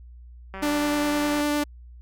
click train, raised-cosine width 0.5 ms, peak -22 dBFS, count 168, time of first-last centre 0.54-1.41 s, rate 192 Hz
sawtooth tone with vibrato, 294.2 Hz, D4, 3 cents sharp, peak -18 dBFS, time 0.62-1.64 s, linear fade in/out 10 ms, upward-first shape sine, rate 9.8 Hz, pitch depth 8 cents each way
effects added 60 Hz sine -42 dBFS peak until 2.01 s

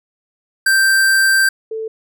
square / sine tone pair in turn, 1568 / 442.3 Hz, G6 / A4, 0 / +9 cents, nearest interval octave + minor seventh, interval 2191 cents, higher first, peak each -11 / -21 dBFS, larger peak first, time 0.66-1.49 / 1.71-1.88 s, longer first, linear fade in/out 5 ms, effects none

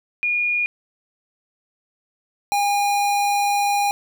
sine / square tone pair in turn, 2435 / 812.6 Hz, D#7 / G#5, -38 / -38 cents, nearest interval octave + perfect fifth, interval 1900 cents, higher first, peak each -18 dBFS, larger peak neither, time 0.23-0.66 / 2.52-3.91 s, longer second, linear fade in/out 0 ms, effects none

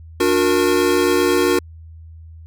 square chord, D augmented, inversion none, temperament equal with one note detuned, 293.7 / 361.5 / 466.2 Hz, D4 / F#4 / A#4, 0 / -40 / 0 cents, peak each -21 / -17 / -20 dBFS, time 0.2-1.59 s, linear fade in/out 5 ms, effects added 81 Hz sine -36 dBFS peak until 2.46 s

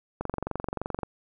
click train, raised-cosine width 1 ms, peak -16 dBFS, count 20, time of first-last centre 0.21-1.033 s, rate 23.1 Hz, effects none

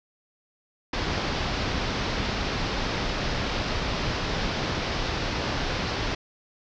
pink low-pass noise, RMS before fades -28 dBFS, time 0.93-6.15 s, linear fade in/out 5 ms, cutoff 5500 Hz, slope 48 dB/octave, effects none

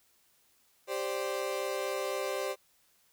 35% pulse chord, G suspended fourth, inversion none, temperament equal, 392 / 523.3 / 587.3 Hz, G4 / C5 / D5, 0 / 0 / 0 cents, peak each -35 / -34 / -35 dBFS, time 0.87-2.56 s, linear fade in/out 50 ms, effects white hiss -68 dBFS RMS until 3.12 s

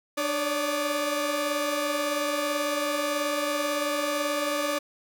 sawtooth tone cluster, 297.1 / 553 / 576 / 1217 Hz, D4 / C#5 / D5 / D#6, +20 / -4 / -34 / -39 cents, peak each -28 / -33 / -24 / -30 dBFS, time 0.17-4.79 s, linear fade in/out 10 ms, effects none

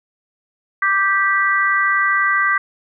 harmonic tone, 392 Hz, G4, in tune, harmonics 3 / 4 / 5, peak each -18 / -18 / -18 dBFS, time 0.82-2.58 s, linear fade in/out 5 ms, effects none

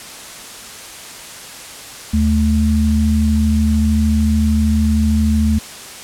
sine tone pair together, 77 / 217.8 Hz, D#2 / A3, -17 / -17 cents, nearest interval octave + tritone, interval 1800 cents, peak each -14 dBFS, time 2.13-5.59 s, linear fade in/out 10 ms, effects white hiss -33 dBFS RMS until 6.03 s + low-pass 10000 Hz 12 dB/octave

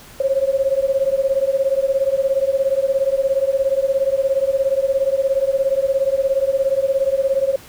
sine beating tone pair, 533 / 550 Hz, C5 / C#5, +32 / -14 cents, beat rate 17 Hz, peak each -18 dBFS, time 0.2-7.56 s, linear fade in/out 5 ms, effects pink hiss -42 dBFS RMS until 7.68 s

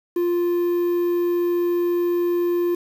triangle tone with quantisation, 349.2 Hz, F4, in tune, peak -16 dBFS, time 0.16-2.75 s, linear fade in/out 5 ms, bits 7, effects none

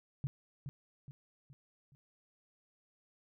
sine tone with echo, 138.1 Hz, C#3, 6 cents flat, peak -32 dBFS, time 0.24-0.27 s, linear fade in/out 0 ms, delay 420 ms, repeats 4, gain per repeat -7 dB, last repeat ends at 1.95 s, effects none

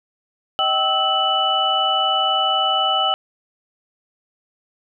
sine tone cluster, 626 / 770 / 1304 / 2974 Hz, D#5 / G5 / E6 / F#7, +10 / -31 / -19 / +8 cents, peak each -27 / -21 / -22 / -19 dBFS, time 0.59-3.14 s, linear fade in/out 0 ms, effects none

